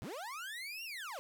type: linear two-way sweep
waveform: 30% pulse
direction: up then down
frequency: 78.2 to 2828 to 490.6 Hz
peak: -39 dBFS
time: 0.02-1.19 s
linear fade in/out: 0 ms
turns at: 0.84 s
effects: none